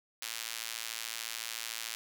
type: tone with high-pass filter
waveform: sawtooth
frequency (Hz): 113.7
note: A#2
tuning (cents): -43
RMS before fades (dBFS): -40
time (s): 0.22-1.95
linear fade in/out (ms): 0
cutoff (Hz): 2800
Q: 0.68
effects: none